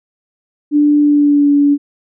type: tone with pitch glide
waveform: sine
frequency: 294.2 to 286.8 Hz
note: D4 to D4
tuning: +3 to -41 cents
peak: -7 dBFS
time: 0.71-1.78 s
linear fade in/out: 50 ms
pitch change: -44 cents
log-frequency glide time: 0.99-1.51 s
effects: none